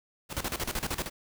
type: noise with tremolo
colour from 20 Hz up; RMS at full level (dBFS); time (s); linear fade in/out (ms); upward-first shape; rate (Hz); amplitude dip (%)
pink; -31; 0.29-1.1; 50; square; 13; 80
effects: none